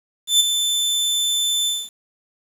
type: tone with ADSR envelope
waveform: sawtooth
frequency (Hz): 3531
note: A7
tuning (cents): +5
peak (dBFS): -7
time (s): 0.27-1.9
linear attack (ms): 130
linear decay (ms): 17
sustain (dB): -8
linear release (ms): 230
effects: resampled to 32000 Hz + 7-bit